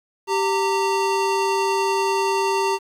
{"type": "tone pair together", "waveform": "square", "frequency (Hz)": [390.7, 915.1], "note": ["G4", "A#5"], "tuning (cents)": [-6, -32], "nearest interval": "octave + minor third", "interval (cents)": 1474, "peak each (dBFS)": -22, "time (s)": [0.27, 2.79], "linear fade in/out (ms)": 50, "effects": ["low-pass 8000 Hz 12 dB/octave", "8-bit"]}